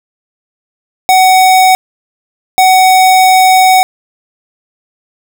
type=tone pair in turn; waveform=square; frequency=749 / 749 Hz; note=F#5 / F#5; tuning=+21 / +21 cents; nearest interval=unison; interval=0 cents; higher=neither; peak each=-4 dBFS; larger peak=neither; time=1.09-1.75 / 2.58-3.83 s; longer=second; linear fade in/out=0 ms; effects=none